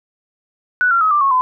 sine tone with pitch steps, 1480 / 1372.9 / 1273.6 / 1181.5 / 1096 / 1016.7 Hz, F#6 / F6 / D#6 / D6 / C#6 / B5, 0 / -30 / +40 / +10 / -20 / +50 cents, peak -11 dBFS, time 0.81-1.41 s, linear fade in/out 0 ms, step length 100 ms, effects none

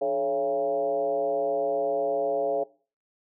sine tone with frequency modulation, 554.4 Hz, C#5, in tune, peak -23 dBFS, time 0.01-2.64 s, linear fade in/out 10 ms, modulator 128 Hz, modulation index 1.2, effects noise-tail reverb RT60 0.4 s tail -21 dB re dry

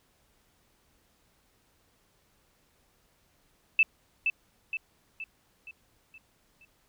sine tone with echo, 2637 Hz, E7, in tune, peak -17 dBFS, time 3.79-3.83 s, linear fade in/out 2 ms, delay 470 ms, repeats 6, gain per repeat -6 dB, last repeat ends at 6.65 s, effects pink hiss -68 dBFS RMS until 6.88 s

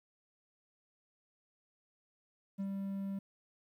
triangle tone with ADSR envelope, 196 Hz, G3, in tune, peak -32 dBFS, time 2.58-3.19 s, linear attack 22 ms, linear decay 67 ms, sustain -2 dB, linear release 5 ms, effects 12-bit

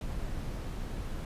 brown noise, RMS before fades -36 dBFS, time 0.01-1.25 s, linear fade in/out 2 ms, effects resampled to 32000 Hz

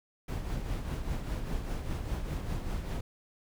brown noise with tremolo, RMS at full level -32 dBFS, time 0.28-3.01 s, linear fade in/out 5 ms, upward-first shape triangle, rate 5 Hz, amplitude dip 55%, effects none

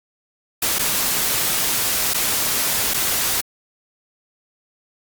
white noise with dropouts, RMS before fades -20 dBFS, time 0.62-3.41 s, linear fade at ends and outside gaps 5 ms, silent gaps 0.786-0.792 / 2.136-2.143 / 2.937-2.942 s, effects Opus 48 kbps

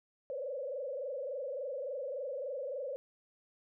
sine tone with frequency modulation, 540 Hz, C#5, 45 cents flat, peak -36 dBFS, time 0.3-2.96 s, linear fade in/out 0 ms, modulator 23.5 Hz, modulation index 2, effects none

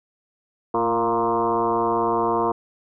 sine tone with frequency modulation, 698.5 Hz, F5, in tune, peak -18 dBFS, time 0.74-2.52 s, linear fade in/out 5 ms, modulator 118 Hz, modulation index 3.6, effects none

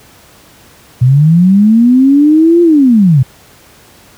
sine linear two-way sweep, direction up then down, 120 to 349.2 to 120 Hz, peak -3 dBFS, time 1.01-3.23 s, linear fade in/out 10 ms, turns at 2.62 s, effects pink hiss -41 dBFS RMS until 4.17 s + high-pass 60 Hz 12 dB/octave

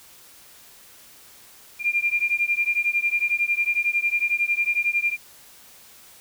sine beating tone pair, 2392 / 2403 Hz, D7 / D7, +31 / +39 cents, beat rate 11 Hz, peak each -23 dBFS, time 1.79-5.17 s, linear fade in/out 50 ms, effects white hiss -49 dBFS RMS until 6.2 s

